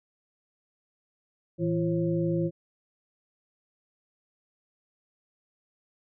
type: tone cluster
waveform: sine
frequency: 111.7 / 164.2 / 341.4 / 540 Hz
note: A2 / E3 / F4 / C#5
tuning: +27 / -6 / -39 / -45 cents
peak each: -36 / -27 / -28 / -33 dBFS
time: 1.58-2.51 s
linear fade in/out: 50 ms
effects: none